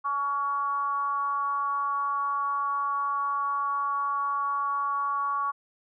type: tone with frequency modulation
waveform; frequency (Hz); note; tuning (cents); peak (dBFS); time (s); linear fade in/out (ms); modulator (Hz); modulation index
sine; 1126; C#6; +27; -25; 0.04-5.52; 20; 277; 0.47
effects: none